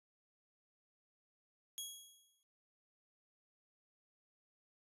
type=tone with exponential decay; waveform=15% pulse; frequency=3315 Hz; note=G#7; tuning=4 cents flat; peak=-33 dBFS; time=1.78-2.43 s; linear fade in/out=0 ms; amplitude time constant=140 ms; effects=resampled to 32000 Hz